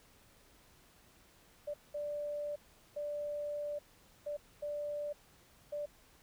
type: tone bursts at uneven times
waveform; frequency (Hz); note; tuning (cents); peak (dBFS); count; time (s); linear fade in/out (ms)
sine; 587.3; D5; 0; -36; 6; 1.67-1.74 / 1.94-2.56 / 2.96-3.79 / 4.26-4.37 / 4.62-5.13 / 5.72-5.86; 10
effects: pink hiss -64 dBFS RMS until 6.22 s